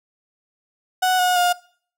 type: tone with pitch steps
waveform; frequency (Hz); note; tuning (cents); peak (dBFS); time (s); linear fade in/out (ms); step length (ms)
35% pulse; 740 / 725.6 / 711.5; F#5 / F#5 / F5; 0 / -34 / +32; -14; 1.02-1.53; 10; 170
effects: noise-tail reverb RT60 0.5 s tail -21 dB re dry